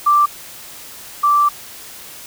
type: tone pair in turn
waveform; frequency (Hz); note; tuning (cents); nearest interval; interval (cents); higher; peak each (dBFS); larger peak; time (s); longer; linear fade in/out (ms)
sine; 1175 / 1169.8; D6 / D6; +1 / -7; unison; 8; first; -9 / -10; first; 0.06-0.26 / 1.23-1.49; second; 10
effects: white hiss -36 dBFS RMS until 2.26 s